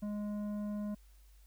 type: tone with tanh clipping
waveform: sine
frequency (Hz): 207.7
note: G#3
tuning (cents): 0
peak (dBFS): -37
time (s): 0.02-0.95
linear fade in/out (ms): 10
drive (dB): 10
effects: added 50 Hz sine -57 dBFS peak until 1.46 s + white hiss -70 dBFS RMS until 1.46 s